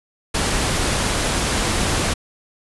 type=noise; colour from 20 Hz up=pink; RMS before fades=-20 dBFS; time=0.34-2.14 s; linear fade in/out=10 ms; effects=resampled to 24000 Hz